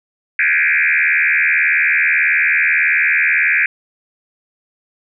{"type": "tone with frequency modulation", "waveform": "sine", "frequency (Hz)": 2009, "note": "B6", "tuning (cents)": 29, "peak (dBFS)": -11, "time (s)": [0.39, 3.66], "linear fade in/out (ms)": 2, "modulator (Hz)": 78.3, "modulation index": 5.7, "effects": []}